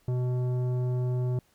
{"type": "tone with tanh clipping", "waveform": "triangle", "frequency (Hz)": 125.1, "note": "B2", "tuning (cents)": 23, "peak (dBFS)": -27, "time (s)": [0.08, 1.39], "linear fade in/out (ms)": 2, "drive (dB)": 16, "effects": ["pink hiss -66 dBFS RMS until 1.54 s"]}